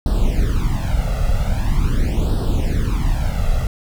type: noise with flanger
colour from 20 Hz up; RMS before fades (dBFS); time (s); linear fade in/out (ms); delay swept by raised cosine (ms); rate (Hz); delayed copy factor
brown; -17; 0.06-3.67; 2; 0.22 to 1.52; 0.43; +0.95
effects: none